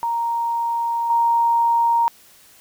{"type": "tone with level steps", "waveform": "sine", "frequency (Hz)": 932.3, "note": "A#5", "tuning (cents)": 0, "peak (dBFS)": [-19, -14], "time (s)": [0.03, 2.08], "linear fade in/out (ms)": 0, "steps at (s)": 1.1, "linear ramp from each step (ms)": 2, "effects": ["white hiss -50 dBFS RMS until 2.6 s"]}